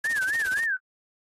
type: noise with tremolo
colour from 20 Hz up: white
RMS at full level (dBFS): -35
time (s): 0.04-0.64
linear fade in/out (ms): 2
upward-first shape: sine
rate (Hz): 17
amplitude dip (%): 100
type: tone with vibrato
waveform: sine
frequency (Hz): 1671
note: G#6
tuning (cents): +10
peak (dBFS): -23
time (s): 0.04-0.77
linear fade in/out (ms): 5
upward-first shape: sine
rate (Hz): 3.8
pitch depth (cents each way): 180
effects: AAC 32 kbps